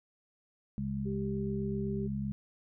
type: harmonic tone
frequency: 67.9 Hz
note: C#2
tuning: 35 cents flat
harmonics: 1 / 2 / 3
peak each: -42 / -37 / -34 dBFS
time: 0.78-2.32 s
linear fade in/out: 0 ms
type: tone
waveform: sine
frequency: 392 Hz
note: G4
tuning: in tune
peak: -37 dBFS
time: 1.05-2.08 s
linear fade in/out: 20 ms
effects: none